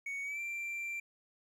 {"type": "tone with pitch glide", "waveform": "triangle", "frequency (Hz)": [2229, 2357], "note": ["C#7", "D7"], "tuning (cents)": [9, 6], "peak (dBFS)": -35, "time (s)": [0.06, 1], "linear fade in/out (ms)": 5, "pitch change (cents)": 97, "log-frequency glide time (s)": [0.23, 0.4], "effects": ["12-bit"]}